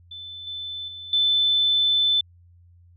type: tone with level steps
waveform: sine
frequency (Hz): 3520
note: A7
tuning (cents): 0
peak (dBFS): -35 / -30 / -35 / -17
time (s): 0.11-2.21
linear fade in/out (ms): 5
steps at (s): 0.47 / 0.88 / 1.13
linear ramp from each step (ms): 2
effects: added 87 Hz sine -50 dBFS peak until 2.96 s